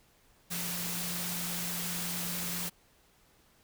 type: tone in noise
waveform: sine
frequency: 174.61 Hz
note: F3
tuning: in tune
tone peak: -40 dBFS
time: 0.5-2.7 s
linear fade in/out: 20 ms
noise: white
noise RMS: -36 dBFS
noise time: 0.5-2.7 s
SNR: -7 dB
effects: pink hiss -65 dBFS RMS until 3.63 s